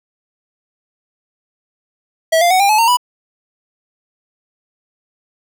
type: tone with pitch steps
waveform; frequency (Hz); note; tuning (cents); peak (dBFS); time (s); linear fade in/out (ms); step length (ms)
square; 649 / 695.6 / 745.5 / 799 / 856.4 / 917.8 / 983.7; E5 / F5 / F#5 / G5 / A5 / A#5 / B5; -27 / -7 / +13 / +33 / -47 / -27 / -7; -10; 2.32-2.971; 10; 93
effects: none